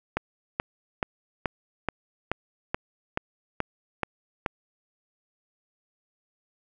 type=click train; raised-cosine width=0.5 ms; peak=-10 dBFS; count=11; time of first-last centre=0.17-4.462 s; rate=2.33 Hz; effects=none